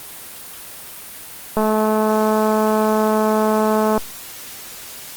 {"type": "click train", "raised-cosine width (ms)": 1, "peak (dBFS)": -5, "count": 521, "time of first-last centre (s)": [1.57, 3.977], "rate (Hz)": 216, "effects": ["white hiss -35 dBFS RMS until 5.16 s", "Opus 32 kbps"]}